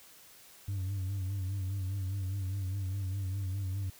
sine tone with vibrato, 96 Hz, G2, 36 cents flat, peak -29 dBFS, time 0.68-3.9 s, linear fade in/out 5 ms, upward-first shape sine, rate 4.9 Hz, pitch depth 68 cents each way, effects tanh soft clip ceiling -31 dBFS + white hiss -56 dBFS RMS until 3.99 s

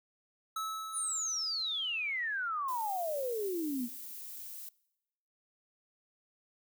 square tone with exponential decay, 1300 Hz, E6, 24 cents flat, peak -34 dBFS, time 0.56-2.5 s, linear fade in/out 5 ms, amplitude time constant 420 ms
sine exponential sweep, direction down, 9956 to 228.9 Hz, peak -32 dBFS, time 0.92-3.89 s, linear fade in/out 50 ms
violet noise, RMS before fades -45 dBFS, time 2.68-4.69 s, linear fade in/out 5 ms
effects noise-tail reverb RT60 0.9 s tail -23 dB re dry

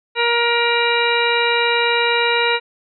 harmonic tone with a mistuned harmonic, 471.8 Hz, A#4, 21 cents sharp, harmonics 1 / 2 / 3 / 4 / 5 / 6 / 8, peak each -20 / -21 / -23 / -24 / -21 / -24 / -24 dBFS, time 0.15-2.6 s, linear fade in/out 50 ms, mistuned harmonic 8, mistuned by +40 cents, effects none

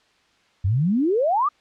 sine exponential sweep, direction up, 87.1 to 1254 Hz, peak -17 dBFS, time 0.64-1.49 s, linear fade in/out 10 ms, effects white hiss -60 dBFS RMS until 1.6 s + low-pass 4000 Hz 12 dB/octave

